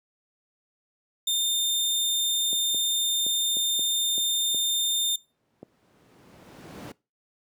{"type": "tone", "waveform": "sawtooth", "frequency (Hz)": 3618, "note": "A7", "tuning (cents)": 48, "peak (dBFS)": -20, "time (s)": [1.27, 5.16], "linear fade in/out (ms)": 5}
{"type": "clicks", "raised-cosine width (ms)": 2, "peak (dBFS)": -25, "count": 8, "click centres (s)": [2.53, 2.746, 3.265, 3.569, 3.793, 4.18, 4.546, 5.63]}
{"type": "noise with exponential growth", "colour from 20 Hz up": "brown", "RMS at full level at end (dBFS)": -30, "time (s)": [5.17, 6.92], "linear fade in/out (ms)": 5, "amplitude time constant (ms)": 380}
{"effects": ["noise-tail reverb RT60 0.3 s tail -23 dB re dry", "high-pass 200 Hz 12 dB/octave"]}